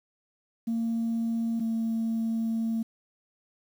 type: tone pair in turn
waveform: sine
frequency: 228.9 / 225.9 Hz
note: A#3 / A3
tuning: -31 / +46 cents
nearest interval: unison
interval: 23 cents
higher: first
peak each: -24 dBFS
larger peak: neither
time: 0.67-1.6 / 1.6-2.83 s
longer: second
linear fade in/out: 10 ms
effects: tanh soft clip ceiling -23 dBFS + 9-bit